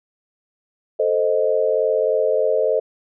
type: chord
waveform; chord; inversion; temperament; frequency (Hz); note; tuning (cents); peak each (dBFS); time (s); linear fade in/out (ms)
sine; A diminished; none; equal; 440 / 523.3 / 622.3; A4 / C5 / Eb5; 0 / 0 / 0; -20; 0.99-2.8; 10
effects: none